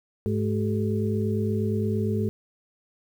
sine tone cluster, 103.5 / 213.7 / 382.8 / 431.4 Hz, G#2 / G#3 / G4 / A4, -5 / +50 / -41 / -34 cents, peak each -26 / -27 / -31 / -31 dBFS, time 0.26-2.29 s, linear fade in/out 0 ms, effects 9-bit

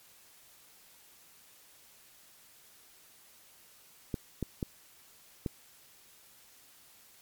clicks, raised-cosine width 3 ms, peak -19 dBFS, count 4, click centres 4.142 / 4.427 / 4.628 / 5.462 s, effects white hiss -59 dBFS RMS until 7.21 s + MP3 96 kbps

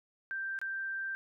sine tone with dropouts, 1571 Hz, G6, 3 cents sharp, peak -34 dBFS, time 0.31-1.15 s, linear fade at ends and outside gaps 0 ms, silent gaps 0.589-0.615 s, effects none

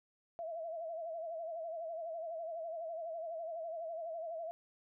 sine tone with vibrato, 659.3 Hz, E5, in tune, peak -39 dBFS, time 0.39-4.51 s, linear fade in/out 0 ms, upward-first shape sine, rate 12 Hz, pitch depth 76 cents each way, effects none

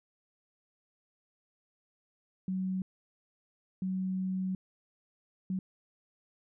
sine tone bursts at uneven times, 187.4 Hz, F#3, 22 cents sharp, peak -30 dBFS, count 3, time 2.48-2.82 / 3.82-4.55 / 5.5-5.59 s, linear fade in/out 2 ms, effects none

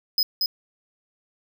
square tone with echo, 5040 Hz, D#8, 21 cents sharp, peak -18 dBFS, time 0.18-0.23 s, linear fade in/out 2 ms, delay 230 ms, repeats 1, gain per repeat -3 dB, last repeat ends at 0.46 s, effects none

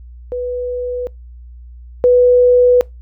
sine tone pair in turn, 493.9 / 493.9 Hz, B4 / B4, 0 / 0 cents, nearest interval unison, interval 0 cents, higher neither, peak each -18 / -6 dBFS, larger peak second, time 0.32-1.07 / 2.04-2.81 s, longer second, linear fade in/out 0 ms, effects noise-tail reverb RT60 0.2 s tail -24 dB re dry + added 60 Hz sine -33 dBFS peak until 3.01 s

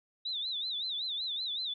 sine tone with vibrato, 3758 Hz, A#7, 13 cents sharp, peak -30 dBFS, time 0.25-1.74 s, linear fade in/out 10 ms, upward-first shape sine, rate 5.3 Hz, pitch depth 150 cents each way, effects tanh soft clip ceiling -31 dBFS + MP3 32 kbps

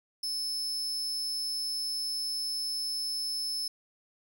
40% pulse tone, 5250 Hz, E8, 8 cents flat, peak -30 dBFS, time 0.23-3.68 s, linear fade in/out 5 ms, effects none

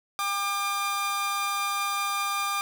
sawtooth tone pair together, 800.4 / 1198 Hz, G5 / D6, +36 / +34 cents, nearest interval perfect fifth, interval 698 cents, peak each -30 / -23 dBFS, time 0.19-2.61 s, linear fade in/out 0 ms, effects 9-bit

